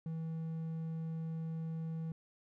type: tone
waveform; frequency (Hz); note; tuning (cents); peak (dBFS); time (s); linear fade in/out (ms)
triangle; 162; E3; -30; -35; 0.06-2.12; 2
effects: none